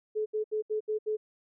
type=tone bursts; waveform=sine; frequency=429.6 Hz; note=A4; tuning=41 cents flat; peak=-27 dBFS; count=6; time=0.15-1.17 s; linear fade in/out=20 ms; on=110 ms; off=72 ms; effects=none